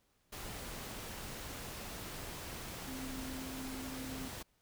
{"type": "tone in noise", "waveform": "sine", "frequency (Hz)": 261.6, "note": "C4", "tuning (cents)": 0, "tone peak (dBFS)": -43, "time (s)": [2.87, 4.29], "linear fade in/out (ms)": 10, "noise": "pink", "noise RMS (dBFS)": -45, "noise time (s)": [0.32, 4.43], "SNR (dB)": -1, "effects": ["pink hiss -75 dBFS RMS until 4.61 s"]}